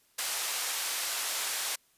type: band-pass noise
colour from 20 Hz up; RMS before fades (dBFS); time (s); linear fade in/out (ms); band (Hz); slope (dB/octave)
white; -33; 0.18-1.76; 10; 690 to 11000; 12
effects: white hiss -67 dBFS RMS until 1.97 s + resampled to 32000 Hz